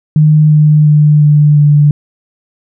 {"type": "tone with pitch steps", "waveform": "sine", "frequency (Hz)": [153, 151.5, 150.02, 148.56, 147.11], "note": ["D#3", "D#3", "D3", "D3", "D3"], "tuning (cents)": [-29, -46, 37, 20, 3], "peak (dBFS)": -3, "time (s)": [0.16, 1.91], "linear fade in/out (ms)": 2, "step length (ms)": 350, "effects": []}